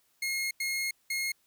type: tone bursts at uneven times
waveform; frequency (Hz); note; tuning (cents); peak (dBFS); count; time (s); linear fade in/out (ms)
sawtooth; 2152; C7; +48; -26; 3; 0.22-0.51 / 0.6-0.91 / 1.1-1.32; 5
effects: white hiss -70 dBFS RMS until 1.46 s